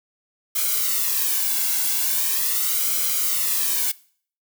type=noise with flanger; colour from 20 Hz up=blue; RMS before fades=-22 dBFS; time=0.55-3.92 s; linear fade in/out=10 ms; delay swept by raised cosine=1.1 to 1.65 ms; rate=0.41 Hz; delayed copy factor=-0.75; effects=noise-tail reverb RT60 0.5 s tail -21 dB re dry